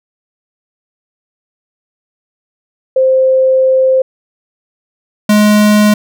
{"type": "tone pair in turn", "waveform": ["sine", "square"], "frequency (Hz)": [523, 209.9], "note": ["C5", "G#3"], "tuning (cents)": [-1, 19], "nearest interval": "octave + major third", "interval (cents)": 1580, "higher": "first", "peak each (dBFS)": -6, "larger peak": "neither", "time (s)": [[2.96, 4.02], [5.29, 5.94]], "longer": "first", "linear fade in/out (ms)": 5, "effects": []}